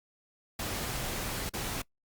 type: noise with dropouts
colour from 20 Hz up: pink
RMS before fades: -35 dBFS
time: 0.59-1.82 s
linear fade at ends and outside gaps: 5 ms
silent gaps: 1.494-1.536 s
effects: noise-tail reverb RT60 0.1 s tail -24 dB re dry + Opus 48 kbps